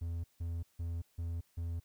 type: tone bursts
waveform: triangle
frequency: 84.3 Hz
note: E2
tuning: 39 cents sharp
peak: -33 dBFS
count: 5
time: 0.01-1.8 s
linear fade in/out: 10 ms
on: 230 ms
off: 160 ms
effects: white hiss -72 dBFS RMS until 1.84 s